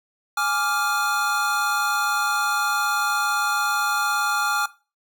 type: chord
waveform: square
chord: D diminished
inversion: second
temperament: equal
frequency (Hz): 830.6 / 1174.7 / 1396.9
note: Ab5 / D6 / F6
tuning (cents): 0 / 0 / 0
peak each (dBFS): -27 / -27 / -24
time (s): 0.37-4.66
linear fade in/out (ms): 5
effects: noise-tail reverb RT60 0.3 s tail -17 dB re dry